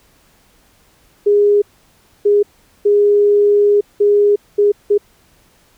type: tone bursts at uneven times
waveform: sine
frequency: 410.7 Hz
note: G#4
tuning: 19 cents flat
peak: -8 dBFS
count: 6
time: 1.26-1.62 / 2.25-2.43 / 2.85-3.81 / 4-4.36 / 4.58-4.72 / 4.9-4.98 s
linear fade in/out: 10 ms
effects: pink hiss -53 dBFS RMS until 5.77 s